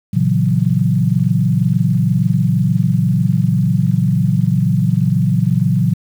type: chord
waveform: sine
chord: F# dominant seventh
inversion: first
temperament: equal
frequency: 116.54 / 138.59 / 164.81 / 185 Hz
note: A#2 / C#3 / E3 / F#3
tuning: 0 / 0 / 0 / 0 cents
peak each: -17 dBFS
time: 0.13-5.94 s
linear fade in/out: 10 ms
effects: 7-bit